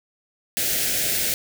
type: band-stop noise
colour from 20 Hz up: white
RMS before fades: -23 dBFS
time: 0.57-1.34 s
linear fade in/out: 0 ms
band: 720 to 1500 Hz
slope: 48 dB/octave
effects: none